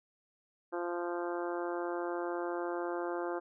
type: harmonic tone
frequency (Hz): 174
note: F3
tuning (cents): -6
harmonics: 2 / 3 / 4 / 5 / 6 / 7 / 8 / 9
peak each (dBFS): -36 / -40 / -42 / -44 / -46 / -47 / -48 / -49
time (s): 0.72-3.4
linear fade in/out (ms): 20
effects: none